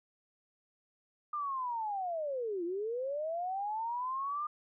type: linear two-way sweep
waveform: sine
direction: down then up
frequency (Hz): 1214 to 332.6 to 1214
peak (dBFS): -33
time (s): 1.33-4.47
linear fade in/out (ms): 5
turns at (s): 2.64
effects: none